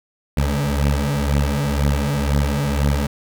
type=beating tone pair; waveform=20% pulse; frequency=70.3 / 72.3 Hz; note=C#2 / D2; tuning=+25 / -27 cents; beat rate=2 Hz; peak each=-15 dBFS; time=0.37-3.07 s; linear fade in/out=5 ms; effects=none